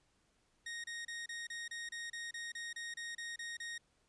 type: tone bursts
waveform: sawtooth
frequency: 1864.7 Hz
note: A#6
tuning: in tune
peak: -38 dBFS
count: 15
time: 0.66-3.78 s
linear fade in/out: 5 ms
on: 180 ms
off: 30 ms
effects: pink hiss -75 dBFS RMS until 4.08 s + resampled to 22050 Hz